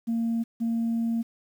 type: tone pair in turn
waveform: sine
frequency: 229.9 / 229.9 Hz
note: A#3 / A#3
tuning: -24 / -24 cents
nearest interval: unison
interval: 0 cents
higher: neither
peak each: -22 dBFS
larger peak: neither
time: 0.07-0.44 / 0.6-1.23 s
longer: second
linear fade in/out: 20 ms
effects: tanh soft clip ceiling -21 dBFS + 9-bit